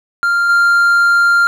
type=tone with level steps; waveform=triangle; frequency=1394 Hz; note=F6; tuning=4 cents flat; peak=-9 / -6 dBFS; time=0.23-1.47 s; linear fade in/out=0 ms; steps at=0.49 s; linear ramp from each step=5 ms; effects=none